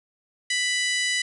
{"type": "harmonic tone", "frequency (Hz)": 990, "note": "B5", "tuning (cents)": 4, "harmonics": [2, 3, 4, 5, 6, 7, 8, 9, 10], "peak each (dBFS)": [-25, -29, -31, -33, -35, -36, -37, -38, -39], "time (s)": [0.5, 1.22], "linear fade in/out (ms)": 5, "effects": []}